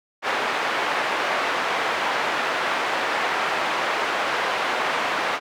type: band-pass noise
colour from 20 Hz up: pink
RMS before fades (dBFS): -24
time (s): 0.22-5.4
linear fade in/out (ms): 50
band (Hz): 650 to 2300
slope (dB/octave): 12
effects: none